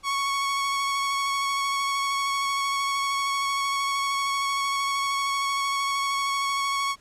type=tone with vibrato; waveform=sawtooth; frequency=1108.7 Hz; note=C#6; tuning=in tune; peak=-20 dBFS; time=0.03-6.96 s; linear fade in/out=50 ms; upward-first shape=square; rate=13 Hz; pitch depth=11 cents each way; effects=pink hiss -58 dBFS RMS until 7 s + low-pass 9000 Hz 12 dB/octave